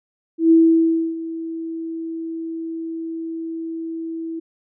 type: tone with ADSR envelope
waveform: sine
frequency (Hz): 327.5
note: E4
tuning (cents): -11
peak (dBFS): -8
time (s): 0.38-4.4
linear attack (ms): 130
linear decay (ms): 640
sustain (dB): -17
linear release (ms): 12
effects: none